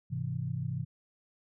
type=chord; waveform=sine; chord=Ab augmented; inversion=none; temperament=equal; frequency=103.83 / 130.81 / 164.81 Hz; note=Ab2 / C3 / E3; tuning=0 / 0 / 0 cents; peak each=-38 / -34 / -37 dBFS; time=0.1-0.85 s; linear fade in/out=20 ms; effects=none